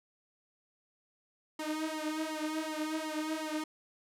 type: tone with flanger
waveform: sawtooth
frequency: 311.4 Hz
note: D#4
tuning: 2 cents sharp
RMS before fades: -36 dBFS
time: 1.59-3.64 s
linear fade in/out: 5 ms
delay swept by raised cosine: 0.97 to 4.17 ms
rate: 2.7 Hz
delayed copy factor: +0.9
effects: low-pass 12000 Hz 12 dB/octave